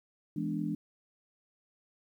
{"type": "chord", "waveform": "sine", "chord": "E dominant seventh", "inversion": "none", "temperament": "equal", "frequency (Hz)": [164.81, 207.7, 246.9, 293.7], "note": ["E3", "G#3", "B3", "D4"], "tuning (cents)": [0, 0, 0, 0], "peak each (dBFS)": [-36, -36, -40, -35], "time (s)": [0.36, 0.75], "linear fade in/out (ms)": 5, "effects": ["11-bit"]}